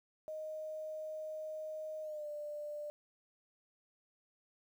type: tone with pitch glide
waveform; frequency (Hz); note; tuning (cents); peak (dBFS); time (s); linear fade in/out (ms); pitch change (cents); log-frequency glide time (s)
sine; 622.3 to 593.5; D#5 to D5; 0 to +18; -40; 0.28-2.9; 0; -82; 2.02-2.28
effects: 11-bit